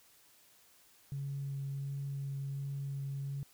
sine tone with vibrato, 138.7 Hz, C#3, 1 cent sharp, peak -35 dBFS, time 1.12-3.43 s, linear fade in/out 0 ms, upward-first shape sine, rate 1.4 Hz, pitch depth 9 cents each way, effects tanh soft clip ceiling -31 dBFS + white hiss -64 dBFS RMS until 3.53 s

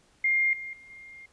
sine tone with level steps, 2118 Hz, C7, 21 cents sharp, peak -21 / -35 / -48 / -44 dBFS, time 0.24-1.26 s, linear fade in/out 5 ms, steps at 0.53 / 0.73 / 0.9 s, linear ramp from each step 2 ms, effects pink hiss -63 dBFS RMS until 1.32 s + resampled to 22050 Hz

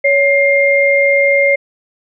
sine tone pair together, 559.2 / 2114 Hz, C#5 / C7, +15 / +17 cents, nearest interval octave + major seventh, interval 2302 cents, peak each -11 dBFS, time 0.04-1.56 s, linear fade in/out 10 ms, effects none

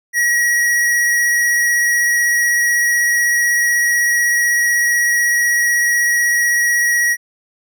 square tone with vibrato, 1909 Hz, A#6, 41 cents sharp, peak -13 dBFS, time 0.13-7.17 s, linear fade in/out 50 ms, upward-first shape sine, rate 16 Hz, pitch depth 13 cents each way, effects none

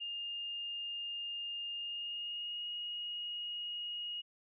sine tone with pitch glide, 2820 to 2878 Hz, F7 to F#7, +16 to -49 cents, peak -38 dBFS, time 0-4.22 s, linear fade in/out 20 ms, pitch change +35 cents, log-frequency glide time 1.73-2.68 s, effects none

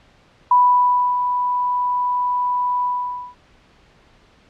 sine tone with ADSR envelope, 987.8 Hz, B5, in tune, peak -9 dBFS, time 0.51-3.35 s, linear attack 4 ms, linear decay 650 ms, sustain -8 dB, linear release 510 ms, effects pink hiss -53 dBFS RMS until 4.49 s + low-pass 4000 Hz 12 dB/octave

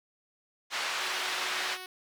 pink band-pass noise, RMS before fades -33 dBFS, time 0.7-1.78 s, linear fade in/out 50 ms, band 1100 to 4700 Hz, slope 12 dB/octave
5% pulse tone, 370 Hz, F#4, in tune, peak -29 dBFS, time 1.01-1.86 s, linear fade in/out 2 ms
effects none

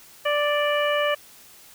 harmonic tone, 587.3 Hz, D5, in tune, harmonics 1 / 2 / 3 / 4 / 5, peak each -22 / -27 / -28 / -31 / -30 dBFS, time 0.25-1.15 s, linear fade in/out 10 ms, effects white hiss -49 dBFS RMS until 1.74 s

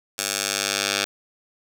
10% pulse tone with band-pass filter sweep, 100 Hz, G2, 35 cents sharp, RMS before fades -25 dBFS, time 0.18-1.05 s, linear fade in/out 10 ms, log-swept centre 8100 to 4400 Hz, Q 0.9, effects none

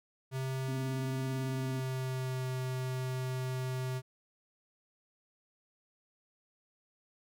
square tone with pitch glide, 131.8 to 129.01 Hz, C3 to C3, +13 to -24 cents, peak -34 dBFS, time 0.31-4.02 s, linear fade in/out 50 ms, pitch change -37 cents, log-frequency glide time 1.45-2.49 s
sine tone with vibrato, 261.6 Hz, C4, in tune, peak -39 dBFS, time 0.68-1.8 s, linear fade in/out 5 ms, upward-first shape sine, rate 18 Hz, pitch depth 65 cents each way
effects none

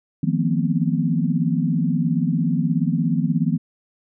sine tone cluster, 157.8 / 174.7 / 224.2 / 242.7 / 259.3 Hz, D#3 / F3 / A3 / B3 / C4, +25 / +1 / +33 / -30 / -15 cents, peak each -22 / -22 / -26 / -25 / -27 dBFS, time 0.23-3.58 s, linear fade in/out 5 ms, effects none

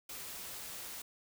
white noise, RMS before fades -45 dBFS, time 0.09-1.02 s, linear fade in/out 5 ms, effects none

